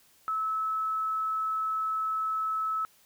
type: tone pair in turn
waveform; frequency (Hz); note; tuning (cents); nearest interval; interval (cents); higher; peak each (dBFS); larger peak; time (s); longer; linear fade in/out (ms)
sine; 1300 / 1300; E6 / E6; -24 / -24; unison; 0; neither; -27; neither; 0.28-0.51 / 0.51-2.85; second; 0
effects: white hiss -62 dBFS RMS until 3.05 s